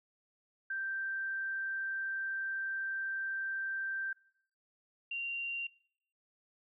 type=tone pair in turn; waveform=sine; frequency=1568 / 2767 Hz; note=G6 / F7; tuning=0 / -17 cents; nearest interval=minor seventh; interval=983 cents; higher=second; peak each=-34 / -35 dBFS; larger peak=first; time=0.7-4.13 / 5.11-5.67 s; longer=first; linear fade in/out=5 ms; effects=noise-tail reverb RT60 0.6 s tail -21 dB re dry